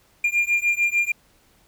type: beating tone pair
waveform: triangle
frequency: 2398 / 2404.7 Hz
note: D7 / D7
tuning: +36 / +40 cents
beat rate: 6.7 Hz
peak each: -20 dBFS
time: 0.24-1.12 s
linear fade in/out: 5 ms
effects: pink hiss -59 dBFS RMS until 1.67 s